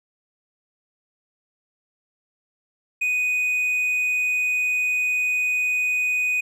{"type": "tone", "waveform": "triangle", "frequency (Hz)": 2489, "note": "D#7", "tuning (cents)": 0, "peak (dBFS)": -18, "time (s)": [3.01, 6.41], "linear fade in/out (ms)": 10, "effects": []}